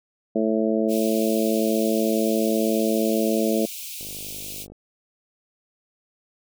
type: harmonic tone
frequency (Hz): 110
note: A2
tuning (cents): 0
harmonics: 2 / 3 / 4 / 5 / 6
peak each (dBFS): -23 / -25 / -26 / -27 / -28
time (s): 0.35-3.66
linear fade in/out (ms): 10
type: high-pass noise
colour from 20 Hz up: white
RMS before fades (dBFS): -35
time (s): 0.88-4.67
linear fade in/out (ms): 50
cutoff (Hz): 2300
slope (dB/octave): 96
type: click train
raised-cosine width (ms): 2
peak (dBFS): -30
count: 37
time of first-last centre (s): 4.01-4.72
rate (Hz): 50.7
effects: none